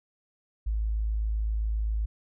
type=tone; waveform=sine; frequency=53.8 Hz; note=A1; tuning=38 cents flat; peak=-25 dBFS; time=0.66-2.06 s; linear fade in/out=10 ms; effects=none